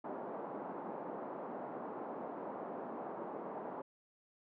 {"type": "band-pass noise", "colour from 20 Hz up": "white", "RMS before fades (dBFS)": -44, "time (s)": [0.04, 3.82], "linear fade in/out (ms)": 5, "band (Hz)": [200, 920], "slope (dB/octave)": 24, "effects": []}